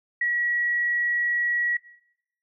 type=tone; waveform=sine; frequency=1921 Hz; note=B6; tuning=48 cents flat; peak=-21 dBFS; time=0.21-1.77 s; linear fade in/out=5 ms; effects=noise-tail reverb RT60 0.8 s tail -20 dB re dry